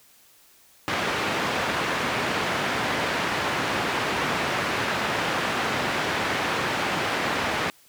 white band-pass noise, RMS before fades -26 dBFS, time 0.88-7.7 s, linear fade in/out 0 ms, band 100 to 2000 Hz, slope 12 dB/octave, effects white hiss -56 dBFS RMS until 7.88 s

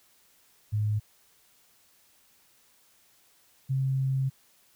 sine tone pair in turn, 105.8 / 133.6 Hz, G#2 / C3, +33 / +36 cents, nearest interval major third, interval 403 cents, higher second, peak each -24 dBFS, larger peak neither, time 0.72-1 / 3.69-4.3 s, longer second, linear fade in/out 20 ms, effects white hiss -63 dBFS RMS until 4.75 s

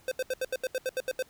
square tone bursts, 516 Hz, C5, 24 cents flat, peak -28 dBFS, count 11, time 0.08-1.225 s, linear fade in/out 2 ms, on 35 ms, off 76 ms, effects pink hiss -60 dBFS RMS until 1.29 s

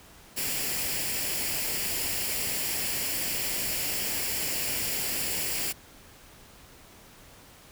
white noise with comb filter, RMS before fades -30 dBFS, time 0.36-5.73 s, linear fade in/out 20 ms, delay 0.4 ms, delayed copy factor +0.55, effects pink hiss -52 dBFS RMS until 7.71 s

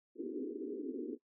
pink band-pass noise, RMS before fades -41 dBFS, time 0.15-1.18 s, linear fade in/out 50 ms, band 240 to 450 Hz, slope 96 dB/octave, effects noise-tail reverb RT60 0.1 s tail -19 dB re dry

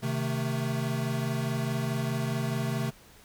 square chord, A diminished, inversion first, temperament equal with one note detuned, 130.81 / 155.56 / 222.4 Hz, C3 / Eb3 / A3, 0 / 0 / +19 cents, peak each -31 / -35 / -34 dBFS, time 0.02-2.91 s, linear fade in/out 20 ms, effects pink hiss -55 dBFS RMS until 3.24 s

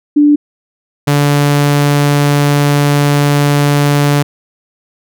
sine / sawtooth tone pair in turn, 293.7 / 144.45 Hz, D4 / D3, 0 / -28 cents, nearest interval octave, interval 1228 cents, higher first, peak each -4 dBFS, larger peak neither, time 0.16-0.36 / 1.07-4.23 s, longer second, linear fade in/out 10 ms, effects none

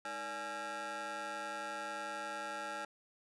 25% pulse ring-modulated tone, 261.1 Hz, C4, 3 cents flat, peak -33 dBFS, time 0.05-2.85 s, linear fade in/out 2 ms, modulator 1100 Hz, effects resampled to 24000 Hz

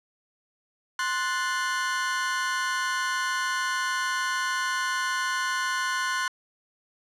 40% pulse chord, F# diminished, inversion second, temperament equal with one note detuned, 1046.5 / 1473.2 / 1760 Hz, C6 / F#6 / A6, 0 / -8 / 0 cents, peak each -28 / -28 / -33 dBFS, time 0.99-6.28 s, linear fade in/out 2 ms, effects low-pass 8000 Hz 12 dB/octave

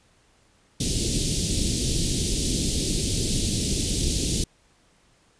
pink band-stop noise, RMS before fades -24 dBFS, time 0.8-4.44 s, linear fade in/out 5 ms, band 380 to 3500 Hz, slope 24 dB/octave, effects pink hiss -61 dBFS RMS until 5.39 s + resampled to 22050 Hz

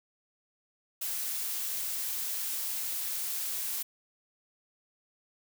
blue noise, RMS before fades -34 dBFS, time 1.01-3.83 s, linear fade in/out 10 ms, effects none

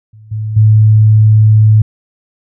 sine tone with level steps, 108.1 Hz, A2, 30 cents flat, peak -34 / -15 / -3 dBFS, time 0.13-1.82 s, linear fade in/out 5 ms, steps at 0.31 / 0.56 s, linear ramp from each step 10 ms, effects none

